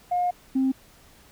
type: tone pair in turn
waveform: sine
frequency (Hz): 714 / 264.4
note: F5 / C4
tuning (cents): +38 / +18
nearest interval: octave + perfect fourth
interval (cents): 1720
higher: first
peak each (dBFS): -20 / -18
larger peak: second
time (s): 0.11-0.31 / 0.55-0.72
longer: first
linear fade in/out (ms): 10
effects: tanh soft clip ceiling -16 dBFS + pink hiss -54 dBFS RMS until 1.31 s